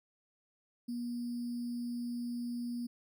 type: tone with sample-and-hold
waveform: sine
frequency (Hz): 240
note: B3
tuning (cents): -49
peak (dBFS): -35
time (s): 0.88-2.87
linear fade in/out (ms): 10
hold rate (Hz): 4900
effects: none